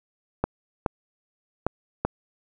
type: clicks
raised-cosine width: 1 ms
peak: -8 dBFS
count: 4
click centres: 0.44 / 0.862 / 1.666 / 2.05 s
effects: none